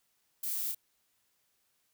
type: noise with echo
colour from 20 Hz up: violet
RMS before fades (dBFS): -36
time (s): 0.43-0.72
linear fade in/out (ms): 5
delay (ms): 28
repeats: 1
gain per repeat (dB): -3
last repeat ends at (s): 0.748
effects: white hiss -75 dBFS RMS until 1.93 s